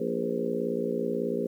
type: harmonic tone with a mistuned harmonic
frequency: 58.27 Hz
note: A#1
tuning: in tune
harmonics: 3 / 4 / 5 / 6 / 7 / 8 / 9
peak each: -37 / -33 / -37 / -37 / -31 / -34 / -36 dBFS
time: 0-1.47 s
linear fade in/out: 5 ms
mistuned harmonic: 8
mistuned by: +48 cents
effects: 10-bit